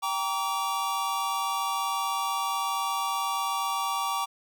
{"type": "chord", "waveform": "square", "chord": "G minor", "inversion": "none", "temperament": "equal with one note detuned", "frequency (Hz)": [784, 932.3, 1148.5], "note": ["G5", "Bb5", "D6"], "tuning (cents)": [0, 0, -39], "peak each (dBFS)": [-34, -33, -30], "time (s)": [0.02, 4.26], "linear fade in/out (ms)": 20, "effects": []}